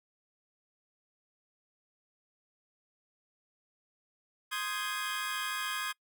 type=chord; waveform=25% pulse; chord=Ab major seventh; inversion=first; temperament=equal; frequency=1046.5 / 1244.5 / 1568 / 1661.2 Hz; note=C6 / Eb6 / G6 / Ab6; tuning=0 / 0 / 0 / 0 cents; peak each=-36 / -35 / -38 / -33 dBFS; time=4.51-5.93 s; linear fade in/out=20 ms; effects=noise-tail reverb RT60 0.1 s tail -25 dB re dry